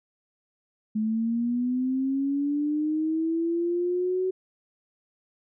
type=linear sweep; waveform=sine; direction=up; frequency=213.7 to 375.5 Hz; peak=-23 dBFS; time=0.95-4.31 s; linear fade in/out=10 ms; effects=none